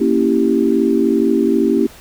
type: chord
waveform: sine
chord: A# diminished seventh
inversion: none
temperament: equal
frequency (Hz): 233.1 / 277.2 / 329.6 / 392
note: A#3 / C#4 / E4 / G4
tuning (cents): 0 / 0 / 0 / 0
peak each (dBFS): -17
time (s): 0-1.87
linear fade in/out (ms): 10
effects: pink hiss -41 dBFS RMS until 2 s